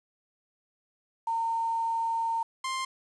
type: tone pair in turn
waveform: sine / sawtooth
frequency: 913 / 1051.6 Hz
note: A#5 / C6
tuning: -36 / +8 cents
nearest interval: major second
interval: 244 cents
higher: second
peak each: -26 / -26 dBFS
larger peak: neither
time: 1.27-2.43 / 2.64-2.85 s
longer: first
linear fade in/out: 5 ms
effects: resampled to 22050 Hz + 9-bit